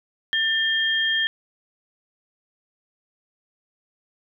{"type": "tone pair together", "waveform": "sine", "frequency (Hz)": [1786, 3214], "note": ["A6", "G7"], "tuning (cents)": [25, 43], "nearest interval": "minor seventh", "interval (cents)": 1018, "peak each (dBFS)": -22, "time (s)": [0.33, 1.27], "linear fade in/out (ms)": 0, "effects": []}